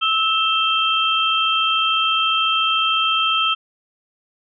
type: tone cluster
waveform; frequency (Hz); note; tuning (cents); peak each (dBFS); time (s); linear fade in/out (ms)
sine; 1306 / 2673 / 3167; E6 / E7 / G7; -17 / +23 / +17; -19 / -23 / -19; 0.01-3.55; 20
effects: none